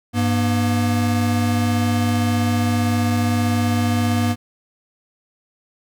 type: tone pair together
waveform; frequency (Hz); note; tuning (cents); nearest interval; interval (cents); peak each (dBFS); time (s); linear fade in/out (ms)
square; 100.2 / 238.9; G2 / A#3; +38 / +43; octave + minor third; 1505; -20; 0.13-4.36; 50
effects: none